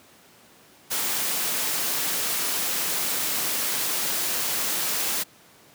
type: noise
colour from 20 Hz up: white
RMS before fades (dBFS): -26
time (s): 0.9-5.24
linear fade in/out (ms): 20
effects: pink hiss -53 dBFS RMS until 5.74 s + high-pass 150 Hz 12 dB/octave